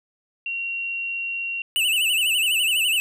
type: tone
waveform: sine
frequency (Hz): 2748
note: F7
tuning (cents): -29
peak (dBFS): -25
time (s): 0.46-1.62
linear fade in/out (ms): 2
type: tone with vibrato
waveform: square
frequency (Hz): 2794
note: F7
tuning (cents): 0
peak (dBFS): -19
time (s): 1.76-3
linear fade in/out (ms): 0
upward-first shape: sine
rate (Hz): 12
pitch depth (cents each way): 130
effects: none